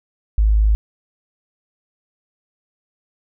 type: tone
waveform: sine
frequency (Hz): 53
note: G#1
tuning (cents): +36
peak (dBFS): -11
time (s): 0.38-0.75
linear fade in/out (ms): 0
effects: none